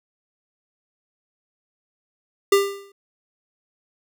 square tone with exponential decay, 397.9 Hz, G4, 26 cents sharp, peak -11 dBFS, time 2.52-2.92 s, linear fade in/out 5 ms, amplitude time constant 85 ms, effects none

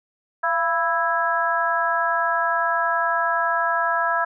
harmonic tone with a mistuned harmonic, 329.6 Hz, E4, in tune, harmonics 2 / 3 / 4 / 5, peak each -25 / -24 / -24 / -24 dBFS, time 0.43-4.25 s, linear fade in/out 10 ms, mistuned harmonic 2, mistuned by +55 cents, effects none

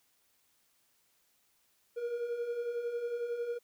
triangle beating tone pair, 466.2 / 477.2 Hz, A#4 / A#4, 0 / +41 cents, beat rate 11 Hz, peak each -40 / -32 dBFS, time 1.96-3.59 s, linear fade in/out 20 ms, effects white hiss -72 dBFS RMS until 3.63 s

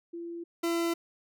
sine / 40% pulse tone pair in turn, 340 / 337.1 Hz, F4 / E4, -46 / +39 cents, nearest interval unison, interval 15 cents, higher first, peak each -36 / -26 dBFS, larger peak second, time 0.13-0.44 / 0.63-0.94 s, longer neither, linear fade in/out 10 ms, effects none

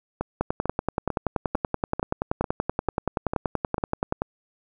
two click trains, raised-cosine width 1 ms, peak -9 / -12 dBFS, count 41 / 9, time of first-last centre 0.41-4.22 / 0.21-3.781 s, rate 10.5 / 2.24 Hz, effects none

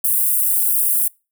white high-pass noise, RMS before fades -17 dBFS, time 0.04-1.08 s, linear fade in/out 5 ms, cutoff 9000 Hz, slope 48 dB/octave, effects noise-tail reverb RT60 0.3 s tail -26 dB re dry

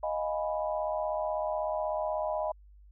sine chord, F half-diminished seventh, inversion third, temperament equal, 622.3 / 698.5 / 830.6 / 987.8 Hz, Eb5 / F5 / Ab5 / Cb6, 0 / 0 / 0 / 0 cents, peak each -31 / -37 / -37 / -37 dBFS, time 0.03-2.52 s, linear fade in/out 5 ms, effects added 50 Hz sine -52 dBFS peak until 2.91 s

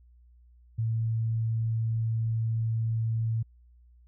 sine tone, 112.9 Hz, A2, 45 cents sharp, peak -25 dBFS, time 0.78-3.43 s, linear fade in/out 10 ms, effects added 60 Hz sine -54 dBFS peak until 4.07 s

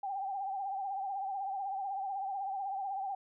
sine tone with vibrato, 784 Hz, G5, in tune, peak -34 dBFS, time 0.03-3.15 s, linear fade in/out 5 ms, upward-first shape triangle, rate 16 Hz, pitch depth 78 cents each way, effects none

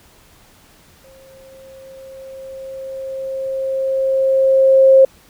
sine tone with exponential growth, 533 Hz, C5, 32 cents sharp, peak -4 dBFS, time 1.04-5.05 s, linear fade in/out 5 ms, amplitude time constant 870 ms, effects pink hiss -49 dBFS RMS until 5.29 s

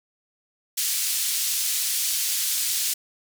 white band-pass noise, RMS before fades -25 dBFS, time 0.77-2.94 s, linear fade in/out 10 ms, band 3300 to 13000 Hz, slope 12 dB/octave, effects none

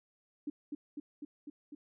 sine tone with echo, 293.7 Hz, D4, in tune, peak -34 dBFS, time 0.47-0.5 s, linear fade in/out 5 ms, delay 250 ms, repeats 5, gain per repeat -2 dB, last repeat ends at 1.75 s, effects none

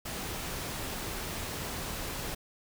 pink noise, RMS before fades -37 dBFS, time 0.05-2.35 s, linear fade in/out 10 ms, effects none

